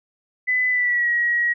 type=tone with pitch glide; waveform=sine; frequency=2005 to 1904.5 Hz; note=B6 to A#6; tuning=+26 to +37 cents; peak=-17 dBFS; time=0.47-1.54 s; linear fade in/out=20 ms; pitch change=-89 cents; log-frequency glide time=0.7-1.09 s; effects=none